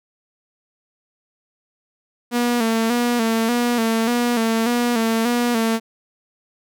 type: tone with vibrato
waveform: sawtooth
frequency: 233.1 Hz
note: A#3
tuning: in tune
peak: -13 dBFS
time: 2.31-5.8 s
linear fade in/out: 50 ms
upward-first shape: square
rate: 1.7 Hz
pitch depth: 57 cents each way
effects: none